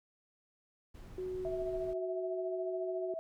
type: noise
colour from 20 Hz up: brown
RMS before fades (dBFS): -49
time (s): 0.94-1.94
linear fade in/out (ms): 10
type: tone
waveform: sine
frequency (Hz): 370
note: F#4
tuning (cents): 0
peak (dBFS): -36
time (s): 1.18-3.14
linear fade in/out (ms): 2
type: tone with tremolo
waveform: sine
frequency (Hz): 654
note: E5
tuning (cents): -14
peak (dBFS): -35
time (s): 1.45-3.19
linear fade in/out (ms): 0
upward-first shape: sine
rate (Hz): 14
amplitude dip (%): 50
effects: none